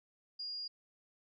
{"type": "tone", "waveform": "sine", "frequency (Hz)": 4840, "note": "D#8", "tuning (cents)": -49, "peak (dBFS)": -39, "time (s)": [0.39, 0.68], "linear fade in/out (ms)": 10, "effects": []}